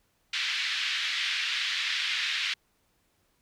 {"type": "band-pass noise", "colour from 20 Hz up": "white", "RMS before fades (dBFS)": -30, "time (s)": [0.33, 2.54], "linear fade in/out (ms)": 5, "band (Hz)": [1700, 3900], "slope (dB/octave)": 24, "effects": ["pink hiss -71 dBFS RMS until 3.41 s"]}